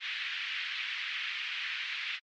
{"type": "band-pass noise", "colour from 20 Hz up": "white", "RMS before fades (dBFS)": -36, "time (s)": [0, 2.2], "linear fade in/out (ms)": 50, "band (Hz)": [1800, 3100], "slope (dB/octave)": 24, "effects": ["low-pass 5000 Hz 12 dB/octave", "MP3 48 kbps"]}